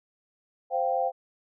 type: chord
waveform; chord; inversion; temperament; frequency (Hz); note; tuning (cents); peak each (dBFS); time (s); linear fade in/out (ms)
sine; C suspended fourth; none; equal; 523.3 / 698.5 / 784; C5 / F5 / G5; 0 / 0 / 0; -28; 0.7-1.12; 50
effects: none